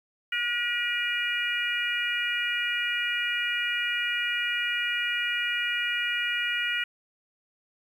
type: harmonic tone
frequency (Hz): 480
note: B4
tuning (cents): -49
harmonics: 3 / 4 / 5 / 6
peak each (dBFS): -31 / -31 / -31 / -31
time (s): 0.32-6.84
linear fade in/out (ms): 5
effects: 9-bit